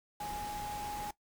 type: tone in noise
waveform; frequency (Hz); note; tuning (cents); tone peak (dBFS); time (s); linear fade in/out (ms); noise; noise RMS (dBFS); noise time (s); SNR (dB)
sine; 830.6; G#5; 0; -38; 0.2-1.11; 5; pink; -45; 0.2-1.11; +4
effects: noise-tail reverb RT60 0.1 s tail -17 dB re dry